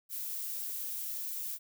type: noise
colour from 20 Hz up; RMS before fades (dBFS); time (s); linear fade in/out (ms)
violet; -38; 0.09-1.59; 50
effects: none